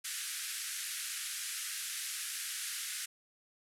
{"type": "band-pass noise", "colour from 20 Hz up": "white", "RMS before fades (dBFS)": -40, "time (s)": [0.04, 3.06], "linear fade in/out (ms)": 10, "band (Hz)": [1400, 12000], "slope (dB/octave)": 48, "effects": []}